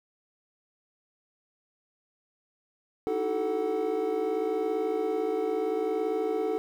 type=tone cluster; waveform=triangle; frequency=305.6 / 326.3 / 380.3 / 438 / 746 Hz; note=D#4 / E4 / F#4 / A4 / F#5; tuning=-31 / -18 / +48 / -8 / +14 cents; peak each=-35 / -34 / -32 / -26 / -35 dBFS; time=3.07-6.58 s; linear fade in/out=0 ms; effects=10-bit